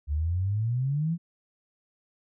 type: exponential sweep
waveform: sine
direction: up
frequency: 70.5 to 173.9 Hz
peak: -24 dBFS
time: 0.07-1.18 s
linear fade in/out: 50 ms
effects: none